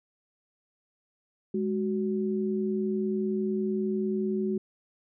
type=tone pair together; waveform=sine; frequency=208 / 373 Hz; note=G#3 / F#4; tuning=+3 / +14 cents; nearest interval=minor seventh; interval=1011 cents; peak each=-28 / -29 dBFS; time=1.54-4.58 s; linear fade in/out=5 ms; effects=none